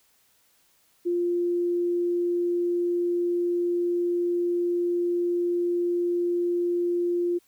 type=tone; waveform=sine; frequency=349.2 Hz; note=F4; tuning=in tune; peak=-22 dBFS; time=1.05-7.39 s; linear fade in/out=20 ms; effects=white hiss -64 dBFS RMS until 7.47 s